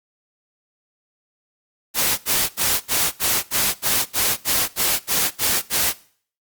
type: noise bursts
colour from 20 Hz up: white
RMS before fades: -19 dBFS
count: 13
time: 1.94-5.936 s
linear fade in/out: 50 ms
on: 240 ms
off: 73 ms
effects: noise-tail reverb RT60 0.5 s tail -20 dB re dry + Opus 48 kbps